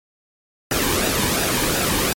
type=noise with flanger; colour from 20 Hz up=pink; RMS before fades=-20 dBFS; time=0.71-2.13 s; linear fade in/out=2 ms; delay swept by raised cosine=0.92 to 1.52 ms; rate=2.8 Hz; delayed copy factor=-0.55; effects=MP3 64 kbps